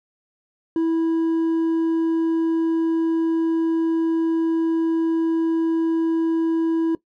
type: tone with hard clipping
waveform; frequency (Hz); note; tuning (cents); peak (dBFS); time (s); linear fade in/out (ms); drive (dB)
sine; 327.5; E4; -11; -18; 0.76-6.95; 2; 2
effects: noise-tail reverb RT60 0.1 s tail -18 dB re dry